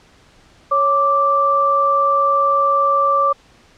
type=tone pair together; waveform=sine; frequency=554.4 / 1172 Hz; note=C#5 / D6; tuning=0 / -4 cents; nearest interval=octave + minor second; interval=1296 cents; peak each=-19 / -13 dBFS; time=0.71-3.33 s; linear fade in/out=10 ms; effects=pink hiss -50 dBFS RMS until 3.77 s + low-pass 6000 Hz 12 dB/octave